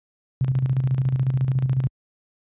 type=tone with tremolo; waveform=sine; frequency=130.81 Hz; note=C3; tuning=in tune; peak=-16 dBFS; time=0.41-1.87 s; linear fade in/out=0 ms; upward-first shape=square; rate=14 Hz; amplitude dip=55%; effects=high-pass 60 Hz 12 dB/octave + resampled to 8000 Hz